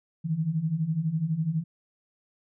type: beating tone pair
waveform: sine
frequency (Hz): 151.9 / 163.9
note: D#3 / E3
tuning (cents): -41 / -10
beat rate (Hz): 12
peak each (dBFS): -30 / -26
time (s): 0.24-1.64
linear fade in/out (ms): 20
effects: none